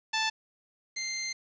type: tone pair in turn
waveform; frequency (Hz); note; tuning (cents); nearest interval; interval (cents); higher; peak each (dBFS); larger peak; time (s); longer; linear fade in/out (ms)
10% pulse; 880 / 2089; A5 / C7; 0 / -3; octave + minor third; 1497; second; -18 / -21; first; 0.13-0.3 / 0.96-1.33; second; 10
effects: resampled to 16000 Hz + 9-bit